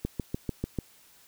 click train, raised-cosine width 3 ms, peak -16 dBFS, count 6, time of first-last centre 0.05-0.787 s, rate 6.78 Hz, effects white hiss -58 dBFS RMS until 1.27 s

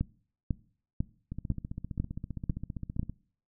two click trains, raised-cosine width 5 ms, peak -16 / -24 dBFS, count 7 / 28, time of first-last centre 0.01-2.995 / 1.32-3.096 s, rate 2.01 / 15.2 Hz, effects noise-tail reverb RT60 0.5 s tail -21 dB re dry

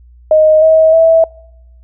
sine tone with pitch steps, 622.3 / 637.6 / 653.2 Hz, D#5 / D#5 / E5, 0 / +42 / -16 cents, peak -4 dBFS, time 0.31-1.24 s, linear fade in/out 2 ms, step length 310 ms, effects noise-tail reverb RT60 0.9 s tail -25 dB re dry + added 60 Hz sine -38 dBFS peak until 1.83 s

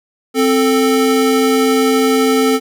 square tone pair together, 262.2 / 440.9 Hz, C4 / A4, +4 / +4 cents, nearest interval major sixth, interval 900 cents, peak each -14 dBFS, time 0.34-2.6 s, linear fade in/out 50 ms, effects none

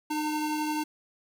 square tone pair together, 305.2 / 904 Hz, D#4 / A5, -33 / +47 cents, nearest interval octave + perfect fifth, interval 1880 cents, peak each -30 / -33 dBFS, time 0.1-0.84 s, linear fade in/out 10 ms, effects none

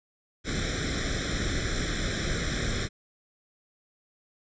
pink noise with comb filter, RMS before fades -29 dBFS, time 0.44-2.89 s, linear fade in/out 50 ms, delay 0.54 ms, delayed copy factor +1, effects resampled to 16000 Hz

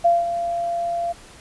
sine tone with ADSR envelope, 687 Hz, F5, 29 cents flat, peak -11 dBFS, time 0.04-1.13 s, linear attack 15 ms, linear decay 190 ms, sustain -10 dB, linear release 17 ms, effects pink hiss -45 dBFS RMS until 1.4 s + resampled to 24000 Hz

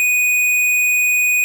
sine tone with hard clipping, 2480 Hz, D#7, 6 cents flat, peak -14 dBFS, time 0-1.44 s, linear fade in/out 0 ms, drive 14 dB, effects none

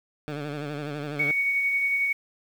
15% pulse tone with vibrato, 146.83 Hz, D3, in tune, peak -24 dBFS, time 0.28-1.31 s, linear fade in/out 0 ms, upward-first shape sine, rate 12 Hz, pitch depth 64 cents each way
sine tone with tremolo, 2232 Hz, C#7, 11 cents sharp, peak -20 dBFS, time 1.19-2.13 s, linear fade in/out 10 ms, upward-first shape sine, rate 11 Hz, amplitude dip 30%
effects low-pass 4000 Hz 12 dB/octave + 8-bit

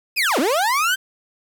30% pulse linear two-way sweep, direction down then up, 2637 to 228.2 to 1587 Hz, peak -14 dBFS, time 0.16-0.96 s, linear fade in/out 20 ms, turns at 0.39 s, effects 8-bit

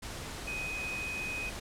sine tone in noise, 2507 Hz, D#7, 12 cents sharp, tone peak -35 dBFS, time 0.47-1.5 s, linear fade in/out 10 ms, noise pink, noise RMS -41 dBFS, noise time 0.02-1.6 s, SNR +3 dB, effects low-pass 10000 Hz 12 dB/octave

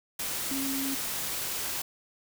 sine tone in noise, 271.7 Hz, C#4, 35 cents flat, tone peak -31 dBFS, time 0.51-0.95 s, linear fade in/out 5 ms, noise white, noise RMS -33 dBFS, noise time 0.19-1.82 s, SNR -1 dB, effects none

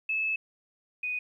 sine tone pair in turn, 2606 / 2487 Hz, E7 / D#7, -20 / -1 cents, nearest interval minor second, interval 81 cents, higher first, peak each -26 / -29 dBFS, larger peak first, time 0.09-0.36 / 1.03-1.19 s, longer first, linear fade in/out 5 ms, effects 11-bit

